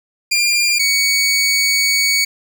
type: tone pair in turn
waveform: 20% pulse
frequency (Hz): 2398 / 2240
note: D7 / C#7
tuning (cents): +36 / +18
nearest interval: minor second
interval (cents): 118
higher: first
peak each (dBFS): -8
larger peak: neither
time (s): 0.31-0.79 / 0.79-2.25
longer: second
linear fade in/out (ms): 10
effects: none